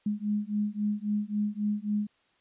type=beating tone pair; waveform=sine; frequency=206.7 / 210.4 Hz; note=G#3 / G#3; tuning=-8 / +23 cents; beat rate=3.7 Hz; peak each=-30 dBFS; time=0.06-2.07 s; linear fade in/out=5 ms; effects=white hiss -68 dBFS RMS until 2.4 s + resampled to 8000 Hz